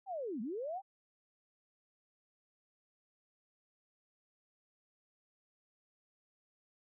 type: linear two-way sweep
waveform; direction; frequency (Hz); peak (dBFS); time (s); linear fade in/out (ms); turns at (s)
sine; down then up; 810 to 197.8 to 810; -37; 0.06-0.82; 50; 0.41
effects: none